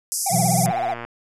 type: band-pass noise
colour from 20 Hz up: white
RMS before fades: -25 dBFS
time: 0.12-0.66 s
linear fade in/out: 0 ms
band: 5000 to 12000 Hz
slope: 96 dB/octave
type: tone with vibrato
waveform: triangle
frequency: 730 Hz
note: F#5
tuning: 24 cents flat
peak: -19 dBFS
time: 0.26-0.94 s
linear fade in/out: 5 ms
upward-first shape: triangle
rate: 16 Hz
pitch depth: 190 cents each way
type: chord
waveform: triangle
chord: B suspended fourth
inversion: none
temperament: equal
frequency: 123.47 / 164.81 / 185 Hz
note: B2 / E3 / F#3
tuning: 0 / 0 / 0 cents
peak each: -21 dBFS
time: 0.3-0.73 s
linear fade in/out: 50 ms
type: click train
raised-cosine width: 0.5 ms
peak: -17 dBFS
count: 47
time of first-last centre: 0.66-1.05 s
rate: 118 Hz
effects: none